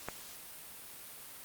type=click; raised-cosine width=0.5 ms; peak=-21 dBFS; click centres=0.086 s; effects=white hiss -49 dBFS RMS until 1.44 s + Opus 48 kbps